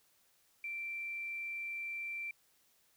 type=tone with quantisation; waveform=sine; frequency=2349 Hz; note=D7; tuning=in tune; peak=-38 dBFS; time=0.64-2.31 s; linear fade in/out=2 ms; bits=11; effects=white hiss -71 dBFS RMS until 2.96 s